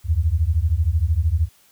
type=beating tone pair; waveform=sine; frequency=74.5 / 87.5 Hz; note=D2 / F2; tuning=+25 / +4 cents; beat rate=13 Hz; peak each=-19 dBFS; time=0.04-1.49 s; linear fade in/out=50 ms; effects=white hiss -56 dBFS RMS until 1.71 s